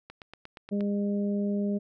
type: click train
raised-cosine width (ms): 0.3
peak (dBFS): -27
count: 7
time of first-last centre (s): 0.1-0.808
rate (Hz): 8.48
type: harmonic tone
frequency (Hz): 203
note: G#3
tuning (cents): -39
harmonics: 1 / 2 / 3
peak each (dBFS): -26 / -34 / -38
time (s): 0.71-1.79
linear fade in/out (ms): 20
effects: none